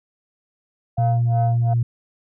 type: tone with tremolo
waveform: sine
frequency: 698.5 Hz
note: F5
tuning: in tune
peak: -19 dBFS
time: 0.97-1.74 s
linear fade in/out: 10 ms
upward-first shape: sine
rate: 2.8 Hz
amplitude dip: 100%
type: tone with pitch glide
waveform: sine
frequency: 120 to 118.28 Hz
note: B2 to A#2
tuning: -49 to +26 cents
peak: -15 dBFS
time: 0.98-1.83 s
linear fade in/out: 5 ms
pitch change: -25 cents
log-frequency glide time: 1.11-1.29 s
effects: tanh soft clip ceiling -10 dBFS